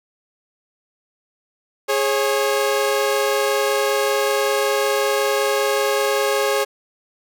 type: tone pair together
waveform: sawtooth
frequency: 415.3 / 545.3 Hz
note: G#4 / C#5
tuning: 0 / -29 cents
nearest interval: perfect fourth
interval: 471 cents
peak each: -16 dBFS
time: 1.88-6.65 s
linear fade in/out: 20 ms
effects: none